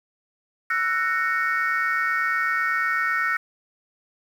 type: chord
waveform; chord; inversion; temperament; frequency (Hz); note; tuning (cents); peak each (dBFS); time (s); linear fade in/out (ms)
sine; F# dominant seventh; third; just; 1332 / 1480 / 1850 / 2220; E6 / F#6 / A#6 / C#7; +18 / 0 / -14 / +2; -25 / -25 / -24 / -29; 0.7-3.37; 5
effects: tanh soft clip ceiling -13 dBFS + 8-bit